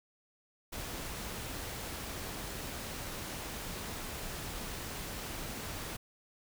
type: noise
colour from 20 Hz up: pink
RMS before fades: -41 dBFS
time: 0.72-5.97 s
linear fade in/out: 10 ms
effects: none